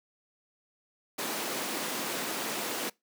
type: high-pass noise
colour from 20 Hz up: pink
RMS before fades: -34 dBFS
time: 1.18-2.9 s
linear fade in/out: 10 ms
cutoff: 220 Hz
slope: 24 dB/octave
effects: noise-tail reverb RT60 0.2 s tail -24 dB re dry